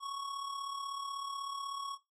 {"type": "tone with amplitude modulation", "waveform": "square", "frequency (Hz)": 1108.7, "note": "C#6", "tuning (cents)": 0, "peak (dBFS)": -36, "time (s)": [0, 1.98], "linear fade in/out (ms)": 50, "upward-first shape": "sine", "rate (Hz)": 36.2, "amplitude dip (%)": 55, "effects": ["noise-tail reverb RT60 0.2 s tail -17 dB re dry", "low-pass 9000 Hz 12 dB/octave"]}